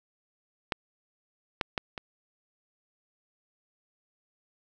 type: clicks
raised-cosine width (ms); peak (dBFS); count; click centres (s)
0.3; -11 / -10 / -12 / -20; 4; 0.722 / 1.612 / 1.778 / 1.978
effects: none